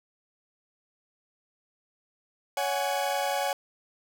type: chord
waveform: 40% pulse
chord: C# suspended fourth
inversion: none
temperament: equal with one note detuned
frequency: 561.5 / 740 / 830.6 Hz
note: C#5 / F#5 / G#5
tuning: +22 / 0 / 0 cents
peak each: -30 dBFS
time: 2.57-3.53 s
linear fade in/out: 2 ms
effects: none